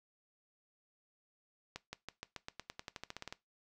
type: accelerating click train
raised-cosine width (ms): 0.2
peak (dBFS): -25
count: 17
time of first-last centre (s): 1.76-3.325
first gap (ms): 170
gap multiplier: 0.92
effects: noise-tail reverb RT60 0.2 s tail -19 dB re dry